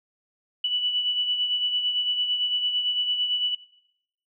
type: beating tone pair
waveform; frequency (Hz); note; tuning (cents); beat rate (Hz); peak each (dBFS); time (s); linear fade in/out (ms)
sine; 2960 / 2968.9; F#7 / F#7; 0 / +5; 8.9; -23 / -32; 0.64-3.55; 5
effects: noise-tail reverb RT60 0.8 s tail -20 dB re dry